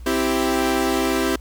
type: chord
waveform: sawtooth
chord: C major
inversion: none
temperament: equal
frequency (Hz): 261.6 / 329.6 / 392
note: C4 / E4 / G4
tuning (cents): 0 / 0 / 0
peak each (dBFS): -19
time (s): 0.06-1.36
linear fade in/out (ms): 5
effects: added 60 Hz sine -34 dBFS peak until 1.4 s + pink hiss -54 dBFS RMS until 1.4 s